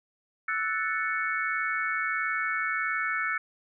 sine chord, F# minor seventh, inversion third, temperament equal, 1318.5 / 1480 / 1760 / 2217 Hz, E6 / F#6 / A6 / C#7, 0 / 0 / 0 / 0 cents, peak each -32 dBFS, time 0.48-3.38 s, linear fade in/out 5 ms, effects none

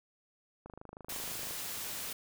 click train, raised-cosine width 1 ms, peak -33 dBFS, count 23, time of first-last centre 0.66-1.509 s, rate 25.9 Hz
white noise, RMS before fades -40 dBFS, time 1.09-2.13 s, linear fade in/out 5 ms
effects none

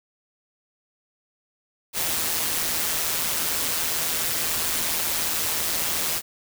white noise with amplitude modulation, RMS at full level -23 dBFS, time 1.93-6.22 s, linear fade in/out 50 ms, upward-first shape sine, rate 162 Hz, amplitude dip 50%, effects none

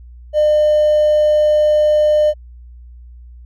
triangle tone with hard clipping, 604 Hz, D5, 48 cents sharp, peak -10 dBFS, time 0.33-2.34 s, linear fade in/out 50 ms, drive 4 dB, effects added 60 Hz sine -35 dBFS peak until 3.45 s

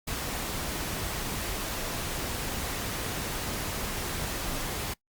pink noise, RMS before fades -33 dBFS, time 0.07-4.94 s, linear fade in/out 10 ms, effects noise-tail reverb RT60 0.1 s tail -22 dB re dry + Opus 48 kbps

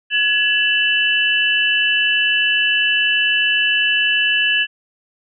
sine tone cluster, 1689 / 2676 / 2975 Hz, G#6 / E7 / F#7, +29 / +25 / +9 cents, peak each -18 dBFS, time 0.1-4.67 s, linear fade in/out 50 ms, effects none

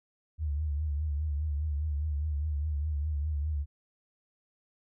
sine tone with vibrato, 74.7 Hz, D2, 30 cents sharp, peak -28 dBFS, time 0.38-3.66 s, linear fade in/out 50 ms, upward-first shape triangle, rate 4.9 Hz, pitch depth 100 cents each way, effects none

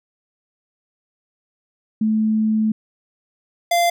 sine / square tone pair in turn, 217.6 / 690.8 Hz, A3 / F5, -19 / -19 cents, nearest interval octave + minor sixth, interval 2000 cents, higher second, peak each -15 dBFS, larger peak neither, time 2.01-2.72 / 3.71-3.9 s, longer first, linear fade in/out 5 ms, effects none

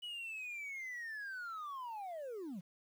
sine linear sweep, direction down, 2954 to 159.4 Hz, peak -39 dBFS, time 0.02-2.61 s, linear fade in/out 20 ms, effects tanh soft clip ceiling -41 dBFS + 11-bit

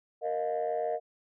sine chord, Bb suspended fourth, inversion none, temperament equal with one note detuned, 466.2 / 622.3 / 709 Hz, Bb4 / Eb5 / F5, 0 / 0 / +26 cents, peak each -32 / -31 / -32 dBFS, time 0.21-1 s, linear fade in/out 50 ms, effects tanh soft clip ceiling -23 dBFS

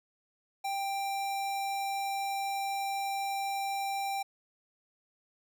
square tone, 788 Hz, G5, 9 cents sharp, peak -32 dBFS, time 0.64-4.23 s, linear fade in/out 10 ms, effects none

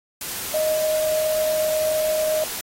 sine tone in noise, 622.3 Hz, D#5, in tune, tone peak -19 dBFS, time 0.54-2.44 s, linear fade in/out 2 ms, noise white, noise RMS -30 dBFS, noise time 0.21-2.61 s, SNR +8 dB, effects AAC 48 kbps

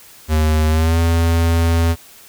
square tone with pitch glide, 77.78 to 83.36 Hz, D#2 to E2, 0 to +20 cents, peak -13 dBFS, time 0.28-1.96 s, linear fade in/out 50 ms, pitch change +120 cents, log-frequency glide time 0.68-0.99 s, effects white hiss -43 dBFS RMS until 2.28 s

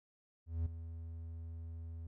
triangle tone with ADSR envelope, 82.41 Hz, E2, in tune, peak -29 dBFS, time 0.46-2.07 s, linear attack 200 ms, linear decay 5 ms, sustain -12 dB, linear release 5 ms, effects none

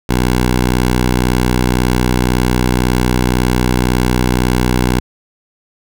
10% pulse tone, 61.9 Hz, B1, 5 cents sharp, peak -3 dBFS, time 0.09-5 s, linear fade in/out 5 ms, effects none

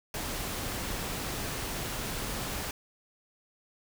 pink noise, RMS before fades -35 dBFS, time 0.14-2.71 s, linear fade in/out 2 ms, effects none

